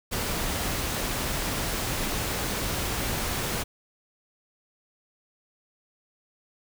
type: noise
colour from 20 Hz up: pink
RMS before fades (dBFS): -29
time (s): 0.11-3.64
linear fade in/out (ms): 20
effects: none